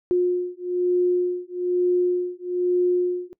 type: beating tone pair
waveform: sine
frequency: 357.5 / 358.6 Hz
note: F4 / F4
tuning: +41 / +46 cents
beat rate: 1.1 Hz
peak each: -22 dBFS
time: 0.11-3.33 s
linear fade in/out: 0 ms
effects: noise-tail reverb RT60 0.1 s tail -21 dB re dry